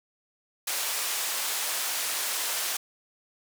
white band-pass noise, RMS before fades -30 dBFS, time 0.67-2.77 s, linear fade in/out 5 ms, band 560 to 13000 Hz, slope 12 dB/octave, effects none

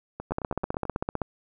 two click trains, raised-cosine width 1 ms, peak -13 / -20 dBFS, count 15 / 8, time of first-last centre 0.32-1.217 / 0.2-0.962 s, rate 15.6 / 9.19 Hz, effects none

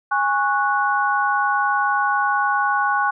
sine tone cluster, 823 / 1104 / 1474 Hz, G#5 / C#6 / F#6, -16 / -7 / -7 cents, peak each -21 dBFS, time 0.11-3.11 s, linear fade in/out 10 ms, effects none

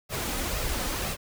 pink noise with flanger, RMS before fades -30 dBFS, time 0.09-1.17 s, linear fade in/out 50 ms, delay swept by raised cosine 1.5 to 4 ms, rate 2 Hz, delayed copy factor +0.5, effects none

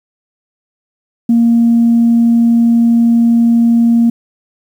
sine tone, 233.1 Hz, A#3, in tune, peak -5 dBFS, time 1.29-4.1 s, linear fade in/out 5 ms, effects tanh soft clip ceiling -2 dBFS + 7-bit

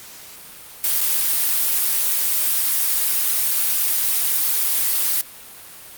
blue noise with dropouts, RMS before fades -19 dBFS, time 0.84-5.21 s, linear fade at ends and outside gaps 1 ms, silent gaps 1.007-1.012 s, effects white hiss -40 dBFS RMS until 5.97 s + Opus 48 kbps

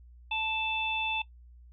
harmonic tone, 880 Hz, A5, in tune, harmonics 1 / 3 / 4, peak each -34 / -31 / -35 dBFS, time 0.31-1.22 s, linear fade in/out 5 ms, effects noise-tail reverb RT60 0.1 s tail -18 dB re dry + added 60 Hz sine -50 dBFS peak until 1.72 s

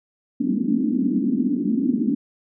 white band-pass noise, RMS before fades -21 dBFS, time 0.4-2.15 s, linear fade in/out 10 ms, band 210 to 280 Hz, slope 48 dB/octave, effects none

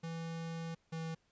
square tone pair in turn, 165 / 162.63 Hz, E3 / E3, +2 / -23 cents, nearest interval unison, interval 25 cents, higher first, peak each -40 / -39 dBFS, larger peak second, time 0.03-0.75 / 0.92-1.15 s, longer first, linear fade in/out 10 ms, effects pink hiss -75 dBFS RMS until 1.31 s + resampled to 16000 Hz

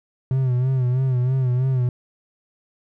triangle tone with vibrato, 128.1 Hz, C3, 36 cents flat, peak -15 dBFS, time 0.31-1.89 s, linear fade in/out 2 ms, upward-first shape sine, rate 3.1 Hz, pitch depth 68 cents each way, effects none

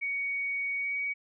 sine tone with pitch glide, 2240 to 2257 Hz, C#7 to C#7, +18 to +31 cents, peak -29 dBFS, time 0.01-1.14 s, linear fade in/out 20 ms, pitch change +13 cents, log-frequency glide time 0.78-0.95 s, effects none

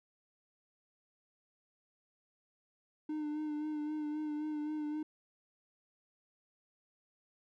triangle tone with vibrato, 302.5 Hz, D#4, 49 cents flat, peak -33 dBFS, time 3.09-5.03 s, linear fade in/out 5 ms, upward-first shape sine, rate 3.8 Hz, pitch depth 29 cents each way, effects none

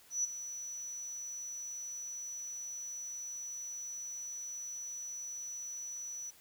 sine tone with ADSR envelope, 5920 Hz, F#8, in tune, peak -28 dBFS, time 0.1-6.31 s, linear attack 140 ms, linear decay 15 ms, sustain -12 dB, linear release 19 ms, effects white hiss -61 dBFS RMS until 6.4 s

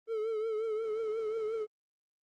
triangle tone with vibrato, 440 Hz, A4, in tune, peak -29 dBFS, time 0.07-1.67 s, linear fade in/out 50 ms, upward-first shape triangle, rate 5.6 Hz, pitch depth 72 cents each way, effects Opus 24 kbps

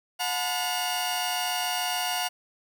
sawtooth tone cluster, 724 / 874 / 1006 / 2849 / 4607 Hz, F#5 / A5 / B5 / F7 / D8, -38 / -12 / +32 / +34 / -34 cents, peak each -26 / -32 / -34 / -28 / -34 dBFS, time 0.19-2.29 s, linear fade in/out 20 ms, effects 10-bit

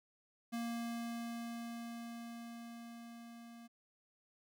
square tone with level ramp, 233.5 Hz, A#3, 3 cents sharp, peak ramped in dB -38 to -53 dBFS, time 0.52-3.68 s, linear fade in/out 20 ms, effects none

